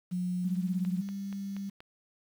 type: tone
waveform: sine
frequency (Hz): 180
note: F#3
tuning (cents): -47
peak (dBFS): -29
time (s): 0.11-1.02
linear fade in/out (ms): 20
type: tone with pitch glide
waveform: sine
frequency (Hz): 196 to 197.59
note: G3 to G3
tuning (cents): 0 to +14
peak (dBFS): -34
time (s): 0.44-1.7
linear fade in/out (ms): 10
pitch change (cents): +14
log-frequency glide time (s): 0.59-0.76
type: click train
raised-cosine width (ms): 0.3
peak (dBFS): -32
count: 5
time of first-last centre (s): 0.85-1.805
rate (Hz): 4.19
effects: 9-bit